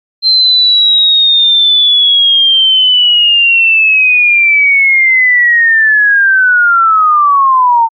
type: linear sweep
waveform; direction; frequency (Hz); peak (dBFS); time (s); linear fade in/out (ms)
sine; down; 4138 to 897; -4; 0.22-7.89; 50
effects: MP3 64 kbps